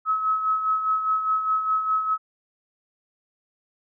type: tone with tremolo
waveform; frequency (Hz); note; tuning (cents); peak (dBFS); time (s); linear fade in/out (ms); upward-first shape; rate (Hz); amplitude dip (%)
sine; 1286; E6; -43; -18; 0.05-2.18; 50; sine; 4.9; 55
effects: none